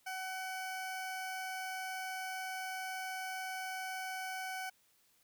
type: tone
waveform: 20% pulse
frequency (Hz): 753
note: F#5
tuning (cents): +30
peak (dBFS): -34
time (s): 0.06-4.7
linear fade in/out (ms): 10
effects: white hiss -71 dBFS RMS until 5.23 s